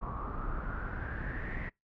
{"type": "noise with low-pass filter sweep", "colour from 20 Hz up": "brown", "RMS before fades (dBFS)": -37, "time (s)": [0.01, 1.7], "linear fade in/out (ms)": 20, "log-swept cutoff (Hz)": [1100, 2000], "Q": 9.3, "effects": ["noise-tail reverb RT60 0.2 s tail -26 dB re dry"]}